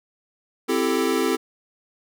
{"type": "chord", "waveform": "square", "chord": "A minor seventh", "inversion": "first", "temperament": "equal with one note detuned", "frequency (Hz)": [261.6, 333.7, 392, 440], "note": ["C4", "E4", "G4", "A4"], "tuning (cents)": [0, 21, 0, 0], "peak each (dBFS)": -26, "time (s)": [0.68, 1.37], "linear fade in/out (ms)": 20, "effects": []}